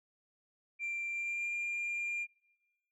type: tone with pitch glide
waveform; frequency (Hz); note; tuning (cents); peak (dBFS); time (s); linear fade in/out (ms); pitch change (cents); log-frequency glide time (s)
sine; 2364 to 2397; D7 to D7; +11 to +35; -32; 0.79-2.27; 50; +24; 1.09-1.5
effects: noise-tail reverb RT60 1.0 s tail -19 dB re dry + tanh soft clip ceiling -32 dBFS